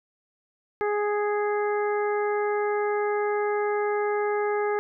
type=harmonic tone; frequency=415.3 Hz; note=G#4; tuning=in tune; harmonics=1 / 2 / 3 / 4 / 5; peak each=-24 / -30 / -34 / -36 / -38 dBFS; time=0.81-4.79 s; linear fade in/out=0 ms; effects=none